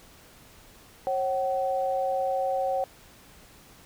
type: tone pair together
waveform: sine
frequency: 542 / 757.6 Hz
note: C#5 / F#5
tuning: -39 / +41 cents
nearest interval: tritone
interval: 580 cents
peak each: -27 dBFS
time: 1.07-2.84 s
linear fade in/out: 0 ms
effects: pink hiss -53 dBFS RMS until 3.85 s